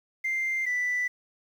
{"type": "tone pair in turn", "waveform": "sine", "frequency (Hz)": [2093, 1979.4], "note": ["C7", "B6"], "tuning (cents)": [0, 3], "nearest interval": "minor second", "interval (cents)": 97, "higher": "first", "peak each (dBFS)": [-24, -23], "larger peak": "second", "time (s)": [[0.24, 0.66], [0.66, 1.08]], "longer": "neither", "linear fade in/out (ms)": 10, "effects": ["tanh soft clip ceiling -23 dBFS", "9-bit"]}